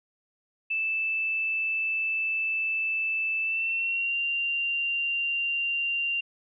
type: tone with pitch glide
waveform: sine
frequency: 2637 to 2776 Hz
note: E7 to F7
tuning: 0 to -11 cents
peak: -25 dBFS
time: 0.7-6.21 s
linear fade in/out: 10 ms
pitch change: +89 cents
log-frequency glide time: 3.42-4.16 s
effects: none